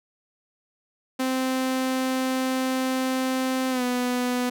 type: tone with pitch glide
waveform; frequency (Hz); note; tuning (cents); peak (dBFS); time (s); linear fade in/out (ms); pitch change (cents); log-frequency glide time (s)
sawtooth; 259.9 to 247.9; C4 to B3; -11 to +7; -19; 1.19-4.5; 10; -82; 3.7-3.83
effects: none